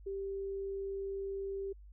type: tone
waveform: sine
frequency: 392 Hz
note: G4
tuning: in tune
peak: -36 dBFS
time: 0.06-1.73 s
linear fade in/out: 10 ms
effects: added 50 Hz sine -51 dBFS peak until 1.92 s